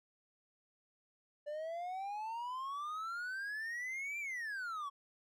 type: exponential two-way sweep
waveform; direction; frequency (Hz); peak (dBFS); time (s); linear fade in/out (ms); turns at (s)
triangle; up then down; 583 to 2383 to 1096; -37; 1.46-4.9; 20; 4.19
effects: none